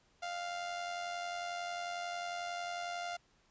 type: tone with amplitude modulation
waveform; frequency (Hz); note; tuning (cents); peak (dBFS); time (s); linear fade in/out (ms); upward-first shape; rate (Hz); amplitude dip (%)
sawtooth; 698.5; F5; 0; -32; 0.22-3.17; 10; sine; 91.1; 45
effects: pink hiss -70 dBFS RMS until 3.5 s + resampled to 16000 Hz